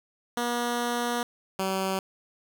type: tone pair in turn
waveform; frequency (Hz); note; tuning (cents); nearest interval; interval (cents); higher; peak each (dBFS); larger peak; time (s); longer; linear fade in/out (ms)
10% pulse; 240 / 191.04; B3 / G3; -49 / -44; major third; 395; first; -18; neither; 0.37-1.23 / 1.59-1.99; first; 2
effects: none